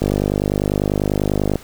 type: click train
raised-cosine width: 2 ms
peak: -4 dBFS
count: 78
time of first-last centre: 0.02-1.557 s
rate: 50.1 Hz
effects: pink hiss -42 dBFS RMS until 1.63 s